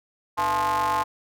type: ring-modulated tone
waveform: square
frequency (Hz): 93.6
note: F#2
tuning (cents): +20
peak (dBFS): -19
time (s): 0.37-1.04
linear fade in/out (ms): 20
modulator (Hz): 960
effects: none